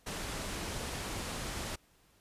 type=low-pass noise; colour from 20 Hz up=pink; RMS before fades=-39 dBFS; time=0.06-1.76 s; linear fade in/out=10 ms; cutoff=11000 Hz; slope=24 dB/octave; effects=pink hiss -67 dBFS RMS until 2.2 s + resampled to 32000 Hz